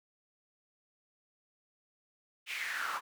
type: noise with high-pass filter sweep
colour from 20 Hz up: brown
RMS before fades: -37 dBFS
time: 2.46-3.01 s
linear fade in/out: 50 ms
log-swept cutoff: 2600 to 1100 Hz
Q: 4.9
effects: none